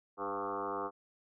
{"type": "tone with frequency modulation", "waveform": "sine", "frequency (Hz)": 795, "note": "G5", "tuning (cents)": 24, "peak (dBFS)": -34, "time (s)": [0.17, 0.91], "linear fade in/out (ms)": 50, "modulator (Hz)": 98.6, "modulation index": 4.9, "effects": []}